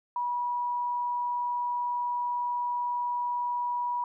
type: tone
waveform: sine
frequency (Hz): 971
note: B5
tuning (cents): -30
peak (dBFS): -27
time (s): 0.16-4.04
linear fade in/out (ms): 2
effects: none